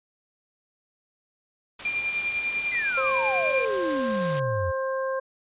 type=noise; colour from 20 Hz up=white; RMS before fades=-35 dBFS; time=1.79-4.4 s; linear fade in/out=5 ms
type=tone with tremolo; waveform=sine; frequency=2391 Hz; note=D7; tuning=30 cents sharp; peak=-23 dBFS; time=1.85-3.65 s; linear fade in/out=2 ms; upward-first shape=sine; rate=10 Hz; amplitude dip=50%
type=exponential sweep; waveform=sine; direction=down; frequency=2093 to 82.1 Hz; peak=-27 dBFS; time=2.71-4.72 s; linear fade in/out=20 ms
type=harmonic tone; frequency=530 Hz; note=C5; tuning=22 cents sharp; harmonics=1 / 2 / 3; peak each=-26 / -32 / -36 dBFS; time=2.97-5.2 s; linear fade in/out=10 ms
effects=resampled to 8000 Hz